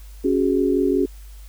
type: chord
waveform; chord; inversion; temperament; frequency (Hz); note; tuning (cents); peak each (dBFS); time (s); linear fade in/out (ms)
sine; C# suspended fourth; none; equal; 277.2 / 370 / 415.3; C#4 / F#4 / G#4; 0 / 0 / 0; -20 / -20 / -22; 0.24-1.06; 10
effects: added 50 Hz sine -37 dBFS peak until 1.48 s + white hiss -52 dBFS RMS until 1.48 s